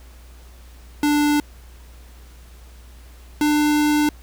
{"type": "tone pair in turn", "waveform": "square", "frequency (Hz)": [294.5, 298.3], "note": ["D4", "D4"], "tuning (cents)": [5, 27], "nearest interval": "unison", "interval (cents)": 22, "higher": "second", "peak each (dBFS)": -16, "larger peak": "neither", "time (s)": [[1.03, 1.4], [3.41, 4.09]], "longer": "second", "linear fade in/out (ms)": 2, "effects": ["added 60 Hz sine -41 dBFS peak until 4.22 s", "pink hiss -51 dBFS RMS until 4.22 s"]}